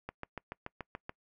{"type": "click train", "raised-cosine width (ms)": 0.5, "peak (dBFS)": -24, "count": 8, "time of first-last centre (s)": [0.09, 1.094], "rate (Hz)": 6.97, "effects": ["noise-tail reverb RT60 0.1 s tail -25 dB re dry"]}